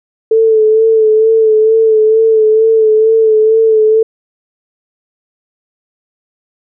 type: tone with vibrato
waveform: sine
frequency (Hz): 440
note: A4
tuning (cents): 0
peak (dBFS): -5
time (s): 0.31-4.03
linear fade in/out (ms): 5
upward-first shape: sine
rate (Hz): 2.2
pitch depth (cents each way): 32
effects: none